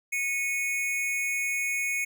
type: tone pair together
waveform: square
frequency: 2200 / 2469 Hz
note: C#7 / D#7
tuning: -14 / -14 cents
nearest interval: major second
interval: 200 cents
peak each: -28 / -34 dBFS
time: 0.12-2.05 s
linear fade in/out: 10 ms
effects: none